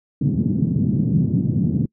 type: band-pass noise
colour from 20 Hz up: pink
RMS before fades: -19 dBFS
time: 0.21-1.86 s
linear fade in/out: 5 ms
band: 130 to 230 Hz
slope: 24 dB/octave
effects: noise-tail reverb RT60 0.1 s tail -26 dB re dry